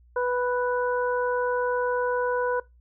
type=harmonic tone; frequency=493.9 Hz; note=B4; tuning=in tune; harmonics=1 / 2 / 3; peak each=-24 / -29 / -31 dBFS; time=0.16-2.6 s; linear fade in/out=5 ms; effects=noise-tail reverb RT60 0.2 s tail -21 dB re dry + added 60 Hz sine -53 dBFS peak until 2.8 s